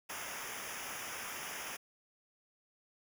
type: noise with comb filter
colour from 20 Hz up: pink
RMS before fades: -43 dBFS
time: 0.09-1.77 s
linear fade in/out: 10 ms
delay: 0.24 ms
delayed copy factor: -0.95
effects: none